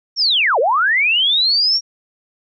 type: linear two-way sweep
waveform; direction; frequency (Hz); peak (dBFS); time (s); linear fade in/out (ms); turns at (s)
sine; down then up; 5650 to 423.6 to 5650; -12; 0.16-1.81; 50; 0.59
effects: none

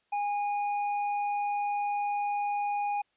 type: tone with hard clipping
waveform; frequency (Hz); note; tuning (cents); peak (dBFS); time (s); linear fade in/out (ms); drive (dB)
sine; 820; G#5; -22; -29; 0.12-3.02; 10; 5
effects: white hiss -73 dBFS RMS until 3.16 s + resampled to 8000 Hz

